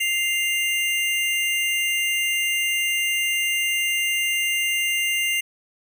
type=tone pair together; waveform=square; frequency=2093 / 2794 Hz; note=C7 / F7; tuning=0 / 0 cents; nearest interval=perfect fourth; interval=500 cents; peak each=-24 dBFS; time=0-5.41 s; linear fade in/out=10 ms; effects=none